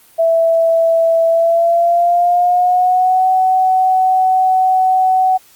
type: tone with pitch glide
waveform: sine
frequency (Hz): 660 to 749.4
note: E5 to F#5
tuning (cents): +2 to +22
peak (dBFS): -9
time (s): 0.18-5.38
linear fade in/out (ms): 20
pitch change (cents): +220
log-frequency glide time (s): 1.27-3.25
effects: white hiss -47 dBFS RMS until 5.55 s + Opus 32 kbps